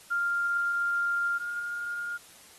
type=tone pair in turn; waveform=sine; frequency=1396.9 / 1415.6 Hz; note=F6 / F6; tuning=0 / +23 cents; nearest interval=unison; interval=23 cents; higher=second; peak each=-25 / -31 dBFS; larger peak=first; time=0.1-1.39 / 1.39-2.18 s; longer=first; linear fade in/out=20 ms; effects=white hiss -53 dBFS RMS until 2.58 s + AAC 32 kbps